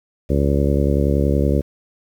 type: harmonic tone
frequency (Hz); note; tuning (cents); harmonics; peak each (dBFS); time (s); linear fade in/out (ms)
70.6; C#2; +32; 1 / 2 / 3 / 4 / 5 / 6 / 7 / 8; -18 / -21 / -23 / -24 / -25 / -26 / -26 / -27; 0.29-1.62; 20
effects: 8-bit